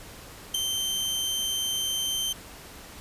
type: tone with ADSR envelope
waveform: sawtooth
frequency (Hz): 3116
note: G7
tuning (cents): -11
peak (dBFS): -17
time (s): 0.54-2.33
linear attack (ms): 8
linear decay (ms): 4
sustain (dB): -6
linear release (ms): 8
effects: pink hiss -45 dBFS RMS until 3 s + resampled to 32000 Hz